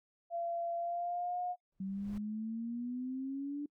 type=tone with pitch glide; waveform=sine; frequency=683 to 717.4 Hz; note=F5 to F5; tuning=-39 to +46 cents; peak=-34 dBFS; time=0.3-1.56 s; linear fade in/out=50 ms; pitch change=+85 cents; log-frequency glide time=0.76-1.4 s
type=noise with exponential growth; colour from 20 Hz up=brown; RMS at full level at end=-44 dBFS; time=1.72-2.18 s; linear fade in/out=2 ms; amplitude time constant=100 ms
type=exponential sweep; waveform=sine; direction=up; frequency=190 to 293.7 Hz; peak=-36 dBFS; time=1.8-3.66 s; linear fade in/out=5 ms
effects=noise-tail reverb RT60 0.1 s tail -26 dB re dry